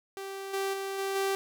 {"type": "tone with level steps", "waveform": "sawtooth", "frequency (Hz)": 390, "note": "G4", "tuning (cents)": -9, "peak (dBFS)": [-33, -25, -29, -26, -23], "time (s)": [0.17, 1.35], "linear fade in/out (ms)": 0, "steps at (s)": [0.53, 0.73, 0.98, 1.15], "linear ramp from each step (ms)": 10, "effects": []}